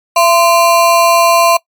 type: ring-modulated tone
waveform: square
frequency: 856 Hz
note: A5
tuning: 48 cents flat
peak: -4 dBFS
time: 0.16-1.57 s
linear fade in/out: 5 ms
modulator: 180 Hz
effects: noise-tail reverb RT60 0.1 s tail -22 dB re dry + MP3 96 kbps